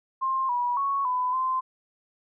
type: tone with pitch steps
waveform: sine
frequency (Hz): 1058 / 972 / 1108 / 1002 / 1037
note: C6 / B5 / C#6 / B5 / C6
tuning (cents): +19 / -28 / -1 / +25 / -16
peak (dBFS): -23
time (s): 0.21-1.61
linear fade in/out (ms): 20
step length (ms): 280
effects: none